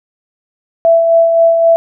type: tone with tremolo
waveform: sine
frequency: 665 Hz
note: E5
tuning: 15 cents sharp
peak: -4 dBFS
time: 0.85-1.76 s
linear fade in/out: 0 ms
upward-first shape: sine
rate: 3.8 Hz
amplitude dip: 40%
effects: none